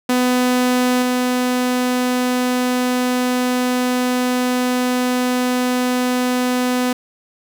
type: tone with level steps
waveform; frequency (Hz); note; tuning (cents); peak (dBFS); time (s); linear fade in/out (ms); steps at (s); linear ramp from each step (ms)
sawtooth; 250; B3; +21; -10 / -12; 0.09-6.93; 5; 1.02; 2
effects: none